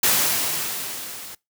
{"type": "noise with level ramp", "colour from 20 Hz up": "white", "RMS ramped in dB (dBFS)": [-17, -38], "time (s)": [0.03, 1.35], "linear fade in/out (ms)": 5, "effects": ["noise-tail reverb RT60 0.2 s tail -23 dB re dry", "high-pass 100 Hz 12 dB/octave"]}